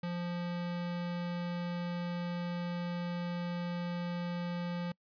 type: tone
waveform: square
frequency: 174.61 Hz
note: F3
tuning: in tune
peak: -35 dBFS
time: 0.03-4.92 s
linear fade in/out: 5 ms
effects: noise-tail reverb RT60 0.1 s tail -26 dB re dry + resampled to 11025 Hz